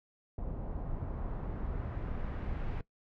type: noise with low-pass filter sweep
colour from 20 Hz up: brown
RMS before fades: -37 dBFS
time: 0.38-2.81 s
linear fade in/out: 2 ms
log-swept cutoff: 720 to 2400 Hz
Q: 1
effects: noise-tail reverb RT60 0.1 s tail -19 dB re dry